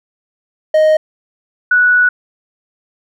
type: tone pair in turn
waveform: triangle / sine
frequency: 622.3 / 1473.3 Hz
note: D#5 / F#6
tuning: 0 / -8 cents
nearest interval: octave + minor third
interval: 1492 cents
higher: second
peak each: -5 / -7 dBFS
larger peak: first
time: 0.74-0.97 / 1.71-2.09 s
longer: second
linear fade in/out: 5 ms
effects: none